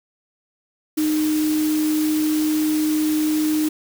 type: tone in noise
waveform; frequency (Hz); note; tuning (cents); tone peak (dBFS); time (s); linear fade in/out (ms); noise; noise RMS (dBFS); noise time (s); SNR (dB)
sine; 307.7; D#4; -19; -17; 0.97-3.69; 10; white; -31; 0.97-3.69; +11
effects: none